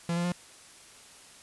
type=tone with pitch steps; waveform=45% pulse; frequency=170 / 173.27 / 176.61 Hz; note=F3 / F3 / F3; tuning=-46 / -13 / +20 cents; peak=-27 dBFS; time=0.09-0.321 s; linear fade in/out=2 ms; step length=77 ms; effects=white hiss -52 dBFS RMS until 1.42 s + resampled to 24000 Hz